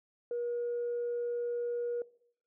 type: tone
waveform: sine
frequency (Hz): 478.6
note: A#4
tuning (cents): +46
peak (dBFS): -31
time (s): 0.31-2.02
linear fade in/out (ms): 2
effects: noise-tail reverb RT60 0.6 s tail -20 dB re dry + tanh soft clip ceiling -28 dBFS